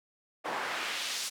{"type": "noise with band-pass filter sweep", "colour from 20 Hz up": "pink", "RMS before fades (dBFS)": -35, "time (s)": [0.44, 1.3], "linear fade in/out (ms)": 20, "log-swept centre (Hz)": [790, 6400], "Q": 1, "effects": ["high-pass 200 Hz 12 dB/octave"]}